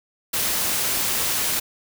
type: noise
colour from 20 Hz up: white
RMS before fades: -23 dBFS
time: 0.33-1.6 s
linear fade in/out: 10 ms
effects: none